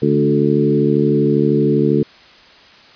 harmonic tone with a mistuned harmonic, 72.7 Hz, D2, 17 cents flat, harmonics 2 / 3 / 4 / 5 / 6, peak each -18 / -18 / -18 / -18 / -18 dBFS, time 0.02-2.03 s, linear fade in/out 5 ms, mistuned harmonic 3, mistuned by -17 cents, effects white hiss -44 dBFS RMS until 2.95 s + resampled to 11025 Hz

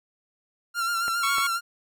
45% pulse tone with vibrato, 1378 Hz, F6, 24 cents flat, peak -24 dBFS, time 0.74-1.61 s, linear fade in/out 50 ms, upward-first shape sine, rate 7.3 Hz, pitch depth 40 cents each way
clicks, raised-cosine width 0.5 ms, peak -20 dBFS, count 2, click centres 1.081 / 1.383 s
20% pulse tone, 1112 Hz, C#6, 5 cents sharp, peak -20 dBFS, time 1.23-1.47 s, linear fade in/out 5 ms
effects none

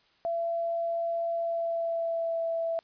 sine tone with pitch glide, 674 to 662.8 Hz, E5 to E5, +38 to +9 cents, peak -27 dBFS, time 0.25-2.79 s, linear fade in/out 0 ms, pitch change -29 cents, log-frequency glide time 1.34-2.43 s, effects white hiss -65 dBFS RMS until 2.83 s + resampled to 11025 Hz

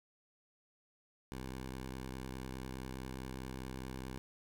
10% pulse tone with vibrato, 64.8 Hz, C2, 16 cents flat, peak -34 dBFS, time 1.32-4.18 s, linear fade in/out 0 ms, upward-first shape sine, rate 9.9 Hz, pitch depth 27 cents each way, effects none

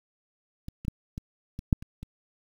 clicks, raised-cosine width 5 ms, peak -24 / -28 / -14 / -22 / -23 / -7 / -29 / -26 dBFS, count 8, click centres 0.684 / 0.85 / 0.882 / 1.179 / 1.591 / 1.728 / 1.825 / 2.03 s, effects 8-bit

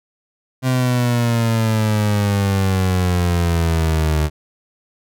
30% pulse exponential sweep, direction down, 129.9 to 75.3 Hz, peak -12 dBFS, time 0.62-4.3 s, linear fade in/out 50 ms, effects none

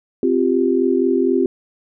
sine chord, C suspended fourth, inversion none, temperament equal with one note detuned, 261.6 / 347.8 / 392 Hz, C4 / F4 / G4, 0 / -7 / 0 cents, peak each -18 dBFS, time 0.23-1.46 s, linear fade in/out 2 ms, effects none

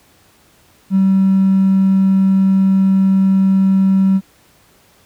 triangle tone with hard clipping, 192.1 Hz, G3, 35 cents flat, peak -9 dBFS, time 0.9-4.21 s, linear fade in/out 50 ms, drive 3 dB, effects pink hiss -51 dBFS RMS until 5.05 s + high-pass 60 Hz 12 dB/octave

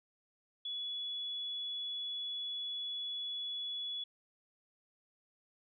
sine tone, 3400 Hz, G#7, 40 cents sharp, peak -37 dBFS, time 0.65-4.04 s, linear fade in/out 5 ms, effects none

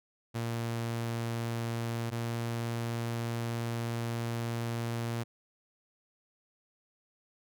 sawtooth tone pair in turn, 116.2 / 116.74 Hz, A#2 / A#2, -5 / +3 cents, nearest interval unison, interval 8 cents, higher second, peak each -28 dBFS, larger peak neither, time 0.34-2.11 / 2.11-5.24 s, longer second, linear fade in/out 20 ms, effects none

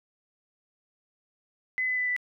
sine tone with pitch steps, 2024 / 2010 / 1996.1 / 1982.3 Hz, B6 / B6 / B6 / B6, +42 / +30 / +18 / +6 cents, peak -25 dBFS, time 1.78-2.164 s, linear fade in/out 0 ms, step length 96 ms, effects none

